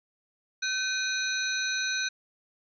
sine tone cluster, 1532 / 2467 / 3837 / 4163 / 5990 Hz, G6 / D#7 / A#7 / C8 / F#8, -40 / -15 / +49 / -10 / +20 cents, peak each -30 / -36 / -35 / -35 / -35 dBFS, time 0.62-2.09 s, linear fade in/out 10 ms, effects none

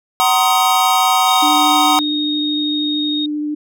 square chord, C half-diminished seventh, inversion second, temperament just, 753.5 / 941.9 / 1046.5 / 1255.8 Hz, Gb5 / Bb5 / C6 / Eb6, +31 / +18 / 0 / +16 cents, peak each -16 / -19 / -20 / -18 dBFS, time 0.2-1.99 s, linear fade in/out 0 ms
sine tone, 3725 Hz, A#7, 2 cents flat, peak -19 dBFS, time 1.27-3.26 s, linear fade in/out 5 ms
sine tone with vibrato, 298.6 Hz, D4, 29 cents sharp, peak -18 dBFS, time 1.42-3.55 s, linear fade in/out 10 ms, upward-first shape sine, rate 13 Hz, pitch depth 9 cents each way
effects none

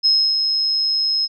sine tone with ADSR envelope, 5150 Hz, E8, 41 cents flat, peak -11 dBFS, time 0.03-1.28 s, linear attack 26 ms, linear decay 290 ms, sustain -5 dB, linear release 37 ms, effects none

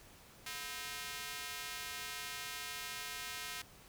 square tone with high-pass filter, 143.2 Hz, D3, 43 cents flat, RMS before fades -44 dBFS, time 0.46-3.62 s, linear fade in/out 5 ms, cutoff 1900 Hz, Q 0.78, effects pink hiss -59 dBFS RMS until 3.88 s

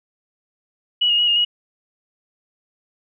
sine tone with pitch steps, 2931 / 2855 / 2909 / 2838 / 2901 Hz, F#7 / F7 / F#7 / F7 / F#7, -17 / +37 / -30 / +27 / -35 cents, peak -14 dBFS, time 1.01-1.45 s, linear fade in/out 10 ms, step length 88 ms, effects none

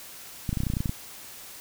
clicks, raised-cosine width 5 ms, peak -15 dBFS, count 12, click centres 0.492 / 0.529 / 0.572 / 0.604 / 0.635 / 0.668 / 0.701 / 0.737 / 0.769 / 0.805 / 0.858 / 0.894 s, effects white hiss -44 dBFS RMS until 1.6 s

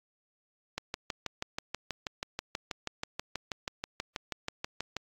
click train, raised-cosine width 0.2 ms, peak -16 dBFS, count 27, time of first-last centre 0.78-4.967 s, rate 6.21 Hz, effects AAC 64 kbps

